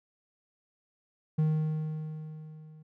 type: tone with level ramp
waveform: triangle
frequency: 155.56 Hz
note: D#3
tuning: in tune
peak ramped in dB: -20 to -47 dBFS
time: 1.38-2.83 s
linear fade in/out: 10 ms
effects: none